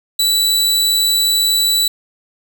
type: tone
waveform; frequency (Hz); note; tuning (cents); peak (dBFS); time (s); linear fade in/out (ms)
sawtooth; 3951; B7; 0; -9; 0.19-1.88; 5
effects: none